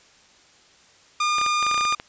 sawtooth tone, 1211 Hz, D#6, 47 cents flat, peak -16 dBFS, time 1.2-1.95 s, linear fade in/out 5 ms
clicks, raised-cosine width 0.3 ms, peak -15 dBFS, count 12, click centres 1.384 / 1.414 / 1.463 / 1.627 / 1.666 / 1.713 / 1.744 / 1.778 / 1.81 / 1.852 / 1.925 / 1.999 s
effects white hiss -54 dBFS RMS until 2.08 s + resampled to 16000 Hz

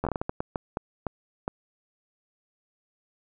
slowing click train, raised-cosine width 1 ms, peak -14 dBFS, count 13, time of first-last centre 0.04-1.479 s, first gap 11 ms, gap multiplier 1.39, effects none

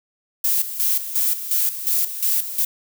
violet noise with tremolo, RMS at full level -19 dBFS, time 0.44-2.65 s, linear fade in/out 5 ms, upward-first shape square, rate 2.8 Hz, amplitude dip 70%, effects none

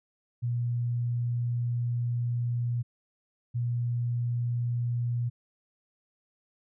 sine tone pair in turn, 120.1 / 120.1 Hz, B2 / B2, -48 / -48 cents, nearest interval unison, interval 0 cents, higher neither, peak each -26 dBFS, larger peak neither, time 0.42-2.83 / 3.54-5.3 s, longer first, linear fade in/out 20 ms, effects none

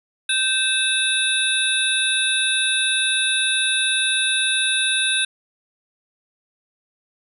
sine tone cluster, 1552 / 2624 / 3571 / 3821 / 10220 Hz, G6 / E7 / A7 / A#7 / D#9, -18 / -9 / +25 / +42 / +45 cents, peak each -24 dBFS, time 0.29-5.25 s, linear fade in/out 5 ms, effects none

